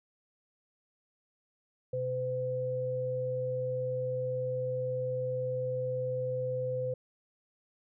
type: tone pair together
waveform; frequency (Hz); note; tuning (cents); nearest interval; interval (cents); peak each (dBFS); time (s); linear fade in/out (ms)
sine; 127.25 / 509; C3 / C5; -48 / -48; 2 octaves; 2400; -37 / -31; 1.93-6.94; 5
effects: none